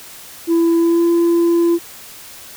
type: tone with pitch glide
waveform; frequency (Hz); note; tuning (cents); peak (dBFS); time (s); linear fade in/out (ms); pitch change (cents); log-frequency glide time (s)
sine; 334.4 to 340; E4 to F4; +25 to -46; -8; 0.47-1.79; 50; +29; 0.78-1.04
effects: tanh soft clip ceiling -10 dBFS + white hiss -37 dBFS RMS until 2.56 s